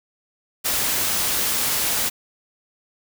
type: noise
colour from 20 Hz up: white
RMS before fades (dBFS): -22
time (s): 0.64-2.1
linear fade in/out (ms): 20
effects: none